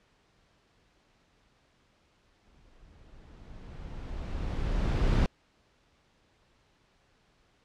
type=noise with exponential growth; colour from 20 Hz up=brown; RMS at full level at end=-22 dBFS; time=2.45-5.26 s; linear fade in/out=0 ms; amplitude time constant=610 ms; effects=pink hiss -67 dBFS RMS until 7.64 s + low-pass 5000 Hz 12 dB/octave